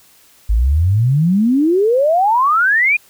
sine exponential sweep, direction up, 50.3 to 2489 Hz, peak -10 dBFS, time 0.49-2.97 s, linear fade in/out 10 ms, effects white hiss -49 dBFS RMS until 3.09 s

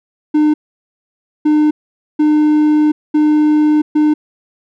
triangle tone bursts at uneven times, 302.7 Hz, D#4, 48 cents flat, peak -6 dBFS, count 5, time 0.34-0.54 / 1.45-1.71 / 2.19-2.92 / 3.14-3.82 / 3.95-4.14 s, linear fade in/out 10 ms, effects none

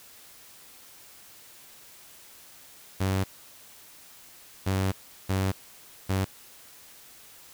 sawtooth tone bursts at uneven times, 95.6 Hz, G2, 43 cents flat, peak -20 dBFS, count 4, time 3-3.24 / 4.66-4.92 / 5.29-5.52 / 6.09-6.25 s, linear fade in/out 10 ms, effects white hiss -51 dBFS RMS until 7.53 s

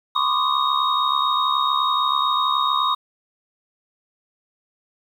sine tone cluster, 1015 / 1084 / 1156 / 1223 / 3736 Hz, B5 / C#6 / D6 / D#6 / A#7, +47 / -39 / -28 / -30 / +3 cents, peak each -24 dBFS, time 0.15-2.95 s, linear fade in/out 10 ms, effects 8-bit

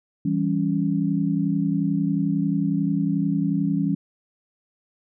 sine chord, C# diminished, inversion first, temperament equal with one note detuned, 164.81 / 196 / 278.9 Hz, E3 / G3 / C#4, 0 / 0 / +11 cents, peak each -24 dBFS, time 0.25-3.95 s, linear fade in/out 5 ms, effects none

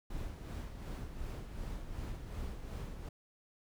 brown noise with tremolo, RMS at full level -40 dBFS, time 0.1-3.09 s, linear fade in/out 5 ms, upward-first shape sine, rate 2.7 Hz, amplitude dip 50%, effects none

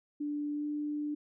sine tone with pitch glide, 293.7 to 296.4 Hz, D4 to D4, 0 to +16 cents, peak -32 dBFS, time 0.2-1.15 s, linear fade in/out 10 ms, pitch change +16 cents, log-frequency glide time 0.53-0.65 s, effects none

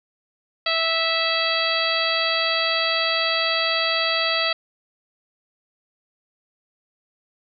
harmonic tone, 656 Hz, E5, 9 cents flat, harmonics 1 / 2 / 3 / 4 / 5 / 6 / 7, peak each -27 / -27 / -27 / -27 / -27 / -27 / -27 dBFS, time 0.66-4.53 s, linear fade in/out 5 ms, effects none

